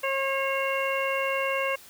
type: harmonic tone with a mistuned harmonic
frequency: 541 Hz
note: C#5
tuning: 42 cents flat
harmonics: 1 / 2 / 3 / 4 / 5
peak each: -28 / -31 / -35 / -32 / -32 dBFS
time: 0.03-1.76 s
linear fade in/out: 10 ms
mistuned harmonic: 5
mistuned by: +39 cents
effects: white hiss -50 dBFS RMS until 1.89 s